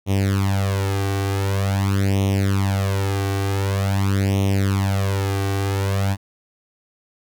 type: tone with flanger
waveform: sawtooth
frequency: 98 Hz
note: G2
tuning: in tune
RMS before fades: -20 dBFS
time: 0.06-6.17 s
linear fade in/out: 50 ms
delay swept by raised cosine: 0.32 to 2.62 ms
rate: 0.46 Hz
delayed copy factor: +0.85
effects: none